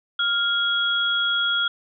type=tone pair together; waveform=sine; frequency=1400 / 3321 Hz; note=F6 / G#7; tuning=+4 / -1 cents; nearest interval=octave + minor third; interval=1495 cents; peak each=-22 dBFS; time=0.19-1.68 s; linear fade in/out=5 ms; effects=none